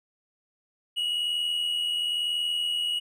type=tone pair together; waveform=triangle; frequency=2832 / 2913 Hz; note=F7 / F#7; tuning=+23 / -28 cents; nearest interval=unison; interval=49 cents; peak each=-35 / -24 dBFS; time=0.96-3 s; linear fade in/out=20 ms; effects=none